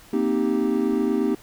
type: chord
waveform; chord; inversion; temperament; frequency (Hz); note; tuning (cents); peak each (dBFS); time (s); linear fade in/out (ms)
triangle; C minor seventh; third; equal; 233.1 / 261.6 / 311.1 / 392; Bb3 / C4 / Eb4 / G4; 0 / 0 / 0 / 0; -23; 0.13-1.35; 5
effects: pink hiss -49 dBFS RMS until 1.42 s